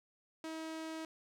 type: tone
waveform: sawtooth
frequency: 320 Hz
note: D#4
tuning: 49 cents sharp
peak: -37 dBFS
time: 0.44-1.05 s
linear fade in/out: 2 ms
effects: low-pass 9000 Hz 12 dB/octave + 12-bit